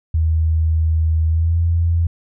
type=tone with pitch glide; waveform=sine; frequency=80 to 84.17 Hz; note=D#2 to E2; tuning=+49 to +37 cents; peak=-13 dBFS; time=0.14-2.07 s; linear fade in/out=5 ms; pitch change=+88 cents; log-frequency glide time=1.28-1.58 s; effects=none